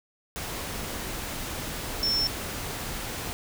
sine tone in noise, 5400 Hz, E8, 41 cents sharp, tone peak -23 dBFS, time 2.03-2.27 s, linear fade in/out 0 ms, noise pink, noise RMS -34 dBFS, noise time 0.36-3.33 s, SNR +8 dB, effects none

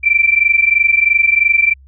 sine tone pair together, 2335 / 2358 Hz, D7 / D7, -11 / +6 cents, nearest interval unison, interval 17 cents, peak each -12 dBFS, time 0.03-1.74 s, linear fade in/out 20 ms, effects added 67 Hz sine -40 dBFS peak until 1.87 s

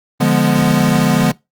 square chord, D diminished seventh, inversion none, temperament equal, 146.83 / 174.61 / 207.7 / 246.9 Hz, D3 / F3 / Ab3 / Cb4, 0 / 0 / 0 / 0 cents, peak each -17 dBFS, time 0.2-1.32 s, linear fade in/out 10 ms, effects noise-tail reverb RT60 0.2 s tail -22 dB re dry + Opus 32 kbps

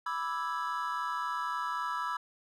triangle chord, E dominant seventh, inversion second, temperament equal, 987.8 / 1174.7 / 1318.5 / 1661.2 Hz, B5 / D6 / E6 / G#6, 0 / 0 / 0 / 0 cents, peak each -34 / -37 / -34 / -39 dBFS, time 0.06-2.17 s, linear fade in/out 5 ms, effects none

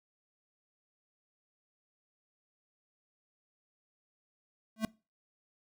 square tone with exponential growth, 220 Hz, A3, in tune, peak -26 dBFS, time 4.76-4.85 s, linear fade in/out 2 ms, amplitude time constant 18 ms, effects noise-tail reverb RT60 0.3 s tail -23 dB re dry

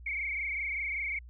sine tone with frequency modulation, 2217 Hz, C#7, in tune, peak -31 dBFS, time 0.06-1.19 s, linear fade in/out 5 ms, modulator 25.2 Hz, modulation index 4.1, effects added 60 Hz sine -46 dBFS peak until 1.29 s

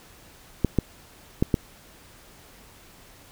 clicks, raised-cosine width 3 ms, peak -6 dBFS, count 4, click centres 0.647 / 0.787 / 1.425 / 1.542 s, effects pink hiss -51 dBFS RMS until 3.31 s

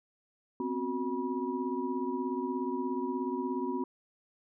sine tone cluster, 249.5 / 266.3 / 367.4 / 969 Hz, B3 / C4 / F#4 / B5, +18 / +31 / -12 / -33 cents, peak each -37 / -35 / -35 / -38 dBFS, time 0.6-3.84 s, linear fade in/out 2 ms, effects none

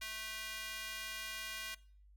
square tone with high-pass filter, 218.5 Hz, A3, 12 cents flat, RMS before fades -44 dBFS, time 0.01-1.75 s, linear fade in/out 10 ms, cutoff 2100 Hz, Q 1.3, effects noise-tail reverb RT60 0.5 s tail -21 dB re dry + added 50 Hz sine -59 dBFS peak until 2.16 s

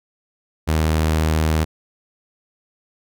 sawtooth tone, 78.7 Hz, D#2, 20 cents sharp, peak -12 dBFS, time 0.67-1.65 s, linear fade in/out 20 ms, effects none

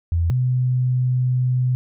sine tone pair in turn, 84.4 / 126.46 Hz, E2 / B2, +41 / +41 cents, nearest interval perfect fifth, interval 700 cents, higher second, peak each -16 dBFS, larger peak neither, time 0.12-0.3 / 0.3-1.75 s, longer second, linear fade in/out 0 ms, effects none

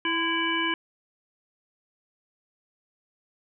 harmonic tone with a mistuned harmonic, 329.6 Hz, E4, in tune, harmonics 1 / 3 / 5 / 7 / 9, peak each -30 / -30 / -30 / -30 / -30 dBFS, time 0.05-0.74 s, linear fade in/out 2 ms, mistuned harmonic 3, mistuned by +49 cents, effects none

